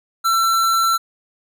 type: tone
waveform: square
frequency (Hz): 1345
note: E6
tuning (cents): +34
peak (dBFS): -15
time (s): 0.24-0.98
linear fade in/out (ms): 20
effects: none